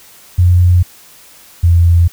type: tone pair in turn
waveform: sine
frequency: 89 / 85.46 Hz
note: F2 / F2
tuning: +33 / -37 cents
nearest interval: minor second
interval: 70 cents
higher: first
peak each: -5 dBFS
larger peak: neither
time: 0.38-0.83 / 1.63-2.08 s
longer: neither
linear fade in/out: 10 ms
effects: white hiss -41 dBFS RMS until 2.12 s